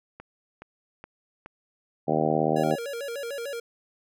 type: click train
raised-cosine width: 0.5 ms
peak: -26 dBFS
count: 4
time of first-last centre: 0.2-1.461 s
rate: 2.38 Hz
type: harmonic tone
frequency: 77.78 Hz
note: D#2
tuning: in tune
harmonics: 2 / 3 / 4 / 5 / 6 / 7 / 8 / 9 / 10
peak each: -30 / -30 / -30 / -30 / -30 / -30 / -30 / -30 / -30 dBFS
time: 2.07-2.76 s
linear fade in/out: 20 ms
type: tone with vibrato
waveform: square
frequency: 513 Hz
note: C5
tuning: 34 cents flat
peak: -32 dBFS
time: 2.56-3.6 s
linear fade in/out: 5 ms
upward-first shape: square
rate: 6.7 Hz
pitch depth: 160 cents each way
effects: none